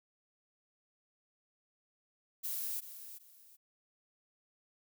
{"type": "noise with echo", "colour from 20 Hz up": "violet", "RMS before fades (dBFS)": -38, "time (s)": [2.43, 2.81], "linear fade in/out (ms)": 20, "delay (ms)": 380, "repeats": 2, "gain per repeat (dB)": -11, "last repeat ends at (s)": 3.57, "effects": []}